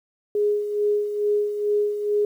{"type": "tone with tremolo", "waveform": "sine", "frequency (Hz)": 415.3, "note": "G#4", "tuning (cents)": 0, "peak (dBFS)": -17, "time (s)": [0.35, 2.25], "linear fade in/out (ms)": 2, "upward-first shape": "sine", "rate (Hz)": 2.3, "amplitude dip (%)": 60, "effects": ["9-bit"]}